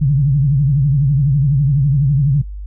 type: tone with vibrato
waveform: sine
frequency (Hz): 140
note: C#3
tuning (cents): +18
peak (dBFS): -10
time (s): 0.01-2.42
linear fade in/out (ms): 10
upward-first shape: triangle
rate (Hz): 12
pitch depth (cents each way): 170
effects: noise-tail reverb RT60 0.1 s tail -22 dB re dry + added 50 Hz sine -25 dBFS peak until 2.66 s